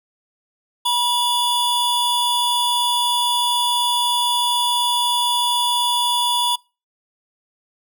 square tone pair together, 967 / 3446 Hz, B5 / A7, -37 / -37 cents, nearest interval octave + minor seventh, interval 2200 cents, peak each -20 / -20 dBFS, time 0.85-6.56 s, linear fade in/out 10 ms, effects noise-tail reverb RT60 0.3 s tail -24 dB re dry

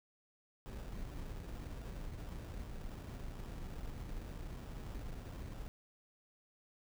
brown noise with sample-and-hold, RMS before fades -45 dBFS, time 0.66-5.68 s, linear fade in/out 0 ms, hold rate 2100 Hz, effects none

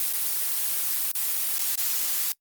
blue noise with dropouts, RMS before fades -26 dBFS, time 0-2.32 s, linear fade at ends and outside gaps 1 ms, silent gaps 0.128-0.135 / 1.116-1.15 / 1.584-1.591 / 1.756-1.777 s, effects noise-tail reverb RT60 0.1 s tail -22 dB re dry + Opus 32 kbps

